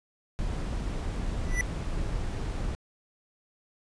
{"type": "noise", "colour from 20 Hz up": "brown", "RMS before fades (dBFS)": -31, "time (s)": [0.39, 2.75], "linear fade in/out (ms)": 0}
{"type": "tone with exponential growth", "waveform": "square", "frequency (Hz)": 1975.5, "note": "B6", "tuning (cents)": 0, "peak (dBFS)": -23, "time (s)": [1.44, 1.61], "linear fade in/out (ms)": 1, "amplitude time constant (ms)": 35}
{"effects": ["resampled to 22050 Hz"]}